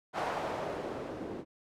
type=noise with low-pass filter sweep; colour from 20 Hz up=blue; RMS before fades=-37 dBFS; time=0.13-1.45 s; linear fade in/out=50 ms; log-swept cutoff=870 to 320 Hz; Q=1.5; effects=none